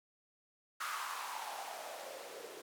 blue noise with band-pass filter sweep, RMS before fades -44 dBFS, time 0.8-2.62 s, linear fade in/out 10 ms, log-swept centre 1300 to 410 Hz, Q 4.6, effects none

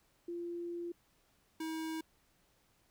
sine / square tone pair in turn, 344.8 / 320 Hz, F4 / D#4, -22 / +49 cents, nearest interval minor second, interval 129 cents, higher first, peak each -38 / -38 dBFS, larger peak neither, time 0.28-0.92 / 1.6-2.01 s, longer first, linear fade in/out 5 ms, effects pink hiss -72 dBFS RMS until 2.9 s

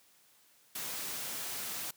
white noise, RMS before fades -39 dBFS, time 0.75-1.91 s, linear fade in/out 5 ms, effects white hiss -65 dBFS RMS until 1.96 s + high-pass 100 Hz 12 dB/octave

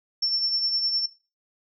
sine tone with tremolo, 5410 Hz, E8, 44 cents sharp, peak -20 dBFS, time 0.22-1.06 s, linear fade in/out 5 ms, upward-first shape triangle, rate 9.8 Hz, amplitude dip 55%, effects noise-tail reverb RT60 0.3 s tail -17 dB re dry

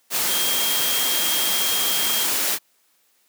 sine tone in noise, 3229 Hz, G#7, 49 cents flat, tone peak -25 dBFS, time 0.27-2.27 s, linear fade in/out 50 ms, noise white, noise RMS -22 dBFS, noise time 0.1-2.59 s, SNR -6 dB, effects white hiss -63 dBFS RMS until 3.28 s + high-pass 200 Hz 12 dB/octave

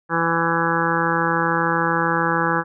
harmonic tone, 166.7 Hz, E3, 20 cents sharp, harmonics 1 / 2 / 3 / 5 / 6 / 7 / 8 / 9 / 10, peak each -26 / -26 / -26 / -26 / -26 / -26 / -26 / -26 / -26 dBFS, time 0.09-2.64 s, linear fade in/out 50 ms, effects none

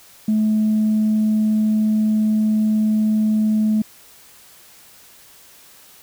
sine tone, 215.6 Hz, A3, 35 cents flat, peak -13 dBFS, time 0.28-3.82 s, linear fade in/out 5 ms, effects tanh soft clip ceiling -11 dBFS + white hiss -47 dBFS RMS until 6.02 s

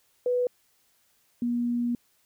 sine tone pair in turn, 493.9 / 239.8 Hz, B4 / A#3, 0 / +49 cents, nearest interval octave + minor second, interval 1251 cents, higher first, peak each -22 / -24 dBFS, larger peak first, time 0.26-0.47 / 1.42-1.95 s, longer second, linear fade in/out 2 ms, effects white hiss -67 dBFS RMS until 2.25 s

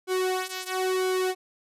sawtooth tone with flanger, 372.2 Hz, F#4, 10 cents sharp, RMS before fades -27 dBFS, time 0.07-1.35 s, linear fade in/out 50 ms, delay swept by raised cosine 1.1 to 2.8 ms, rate 1 Hz, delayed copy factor -0.85, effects resampled to 32000 Hz

